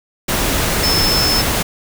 sine tone in noise, 5260 Hz, E8, 5 cents flat, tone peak -15 dBFS, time 0.83-1.42 s, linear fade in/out 10 ms, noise pink, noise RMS -17 dBFS, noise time 0.28-1.63 s, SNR -1 dB, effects none

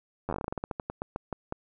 slowing click train, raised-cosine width 1 ms, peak -18 dBFS, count 20, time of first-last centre 0.29-1.524 s, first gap 10 ms, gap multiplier 1.18, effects none

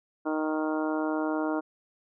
harmonic tone, 155.56 Hz, D#3, in tune, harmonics 2 / 3 / 4 / 5 / 6 / 7 / 8 / 9, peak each -28 / -36 / -34 / -38 / -38 / -40 / -44 / -39 dBFS, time 0.25-1.61 s, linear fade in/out 20 ms, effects none

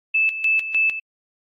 sine tone with tremolo, 2626 Hz, E7, 7 cents flat, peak -15 dBFS, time 0.14-1 s, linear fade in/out 10 ms, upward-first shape square, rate 3.3 Hz, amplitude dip 70%, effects AAC 64 kbps

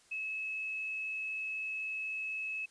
sine tone, 2588 Hz, E7, 32 cents flat, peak -35 dBFS, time 0.11-2.66 s, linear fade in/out 10 ms, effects white hiss -64 dBFS RMS until 2.7 s + resampled to 22050 Hz

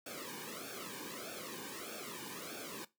pink noise with flanger, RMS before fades -45 dBFS, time 0.06-2.85 s, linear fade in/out 5 ms, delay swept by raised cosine 1 to 1.53 ms, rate 1.6 Hz, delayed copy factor -0.95, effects noise-tail reverb RT60 0.2 s tail -18 dB re dry + high-pass 200 Hz 12 dB/octave

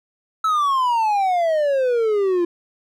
triangle exponential sweep, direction down, 1318.5 to 340.5 Hz, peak -14 dBFS, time 0.44-2.45 s, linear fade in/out 5 ms, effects none

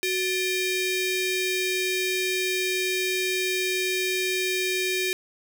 sawtooth ring-modulated tone, 1381 Hz, F6, 20 cents flat, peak -17 dBFS, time 0.03-5.13 s, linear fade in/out 0 ms, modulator 1010 Hz, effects none

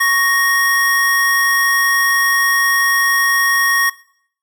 square tone pair together, 1108.7 / 1864.6 Hz, C#6 / A#6, 0 / 0 cents, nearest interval major sixth, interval 900 cents, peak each -19 / -14 dBFS, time 0-3.9 s, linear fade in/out 10 ms, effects noise-tail reverb RT60 0.6 s tail -18 dB re dry

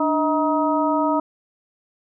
harmonic tone with a mistuned harmonic, 316 Hz, D#4, 27 cents sharp, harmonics 1 / 2 / 3 / 4, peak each -21 / -23 / -22 / -26 dBFS, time 0-1.2 s, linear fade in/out 5 ms, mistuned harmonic 1, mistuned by -110 cents, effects none

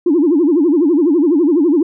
sine tone with vibrato, 315.9 Hz, D#4, 26 cents sharp, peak -8 dBFS, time 0.06-1.83 s, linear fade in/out 5 ms, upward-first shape sine, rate 12 Hz, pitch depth 230 cents each way, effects tanh soft clip ceiling -4 dBFS

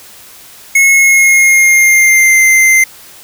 square tone with pitch glide, 2179 to 2082 Hz, C#7 to C7, -30 to -9 cents, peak -5 dBFS, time 0.75-2.84 s, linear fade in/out 5 ms, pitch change -79 cents, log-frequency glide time 0.92-2.42 s, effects white hiss -36 dBFS RMS until 3.23 s

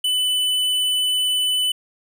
sine tone with hard clipping, 2997 Hz, F#7, 22 cents sharp, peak -19 dBFS, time 0.04-1.72 s, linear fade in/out 5 ms, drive 11 dB, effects none

